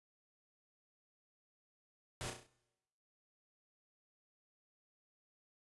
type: noise with echo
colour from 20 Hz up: pink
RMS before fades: -43 dBFS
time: 2.21-2.3 s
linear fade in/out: 0 ms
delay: 33 ms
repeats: 5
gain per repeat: -5 dB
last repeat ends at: 2.465 s
effects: noise-tail reverb RT60 1.0 s tail -22 dB re dry + resampled to 24000 Hz